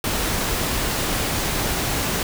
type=noise; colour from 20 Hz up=pink; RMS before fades=-23 dBFS; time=0.04-2.23 s; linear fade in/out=2 ms; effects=none